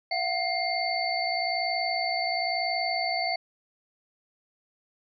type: tone cluster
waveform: sine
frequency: 679 / 740 / 2114 / 4513 Hz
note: F5 / F#5 / C7 / C#8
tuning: -49 / 0 / +17 / +30 cents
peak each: -31 dBFS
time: 0.11-3.36 s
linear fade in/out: 5 ms
effects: none